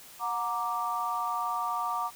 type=chord; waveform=sine; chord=Gb augmented; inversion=none; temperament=equal with one note detuned; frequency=726.9 / 932.3 / 1174.7 Hz; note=Gb5 / Bb5 / D6; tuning=-31 / 0 / 0 cents; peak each=-35 / -33 / -31 dBFS; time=0.19-2.11 s; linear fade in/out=50 ms; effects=white hiss -50 dBFS RMS until 2.15 s